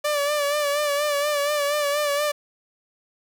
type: tone with vibrato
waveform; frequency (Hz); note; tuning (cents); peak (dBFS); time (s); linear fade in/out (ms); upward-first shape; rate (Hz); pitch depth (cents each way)
sawtooth; 583; D5; -13; -17; 0.04-2.32; 10; sine; 4.2; 48
effects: 9-bit